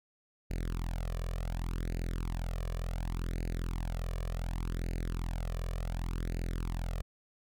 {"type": "tone with flanger", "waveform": "sawtooth", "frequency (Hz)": 42.51, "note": "F1", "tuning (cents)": -46, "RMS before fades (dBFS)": -35, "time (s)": [0.5, 7.02], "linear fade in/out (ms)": 10, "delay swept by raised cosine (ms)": [0.44, 1.74], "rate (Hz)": 0.68, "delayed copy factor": 0.95, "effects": []}